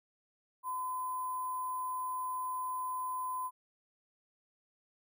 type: tone with sample-and-hold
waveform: sine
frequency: 1017 Hz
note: C6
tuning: 50 cents flat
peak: -34 dBFS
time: 0.63-3.51 s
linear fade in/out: 50 ms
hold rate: 11025 Hz
effects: none